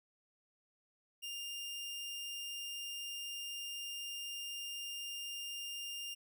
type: tone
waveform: sawtooth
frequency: 2804 Hz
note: F7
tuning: 6 cents sharp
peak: -38 dBFS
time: 1.22-6.15 s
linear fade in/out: 20 ms
effects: none